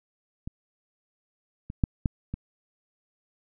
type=clicks; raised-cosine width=5 ms; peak=-22 / -23 / -9 / -11 / -19 dBFS; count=5; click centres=0.475 / 1.701 / 1.838 / 2.058 / 2.34 s; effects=none